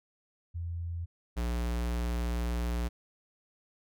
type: tone pair in turn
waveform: sine / square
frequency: 85.1 / 59.26 Hz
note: F2 / A#1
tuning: -44 / +29 cents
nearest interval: tritone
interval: 627 cents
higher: first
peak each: -33 / -30 dBFS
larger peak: second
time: 0.54-1.06 / 1.36-2.89 s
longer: second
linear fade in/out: 20 ms
effects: none